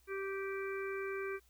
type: harmonic tone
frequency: 390 Hz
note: G4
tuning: 9 cents flat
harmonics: 1 / 3 / 4 / 5 / 6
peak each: -38 / -47 / -46 / -52 / -47 dBFS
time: 0.07-1.4 s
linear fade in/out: 50 ms
effects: added 60 Hz sine -67 dBFS peak until 1.49 s + white hiss -71 dBFS RMS until 1.49 s